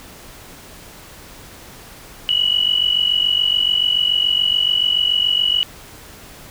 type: tone pair together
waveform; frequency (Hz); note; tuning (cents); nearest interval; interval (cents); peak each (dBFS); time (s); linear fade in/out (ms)
sine; 2913 / 2960; F#7 / F#7; -28 / 0; unison; 28; -17; 2.29-5.63; 0
effects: pink hiss -40 dBFS RMS until 6.5 s